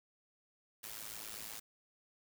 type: noise with amplitude modulation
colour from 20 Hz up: white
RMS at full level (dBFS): -43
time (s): 0.83-1.6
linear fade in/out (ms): 10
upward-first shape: sine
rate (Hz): 108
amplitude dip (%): 80
effects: none